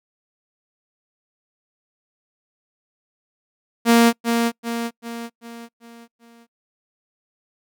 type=tone with echo; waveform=sawtooth; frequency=233.1 Hz; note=A#3; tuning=in tune; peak=-7 dBFS; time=3.85-4.13 s; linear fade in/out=50 ms; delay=390 ms; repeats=6; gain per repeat=-6 dB; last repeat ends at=6.47 s; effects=noise-tail reverb RT60 0.1 s tail -26 dB re dry